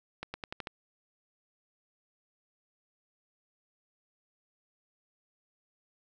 accelerating click train, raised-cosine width 0.3 ms, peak -21 dBFS, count 6, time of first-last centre 0.23-0.672 s, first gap 110 ms, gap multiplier 0.89, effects none

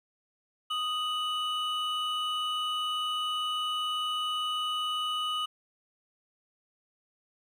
triangle tone pair together, 1244 / 2959 Hz, D#6 / F#7, -1 / -1 cents, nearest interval octave + minor third, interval 1500 cents, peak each -30 / -30 dBFS, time 0.7-5.46 s, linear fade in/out 10 ms, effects 11-bit

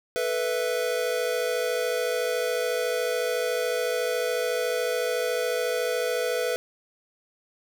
square chord, A suspended second, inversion none, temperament equal, 440 / 493.9 / 659.3 Hz, A4 / B4 / E5, 0 / 0 / 0 cents, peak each -32 / -27 / -32 dBFS, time 0.16-6.56 s, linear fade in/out 0 ms, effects none

